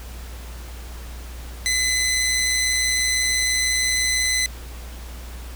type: tone with amplitude modulation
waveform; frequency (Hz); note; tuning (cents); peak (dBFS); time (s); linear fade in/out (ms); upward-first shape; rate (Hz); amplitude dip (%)
15% pulse; 2022; B6; +40; -11; 1.66-4.46; 0; sine; 126; 35
effects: added 60 Hz sine -33 dBFS peak until 5.55 s + pink hiss -42 dBFS RMS until 5.55 s